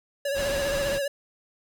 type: tone with vibrato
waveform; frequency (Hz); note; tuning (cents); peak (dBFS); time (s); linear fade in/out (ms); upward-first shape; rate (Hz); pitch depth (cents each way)
square; 559; C#5; +14; -26; 0.25-1.08; 5; sine; 15; 51
type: low-pass noise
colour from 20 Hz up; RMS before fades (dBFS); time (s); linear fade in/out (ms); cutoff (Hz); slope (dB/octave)
pink; -33; 0.34-1; 50; 7900; 12
effects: none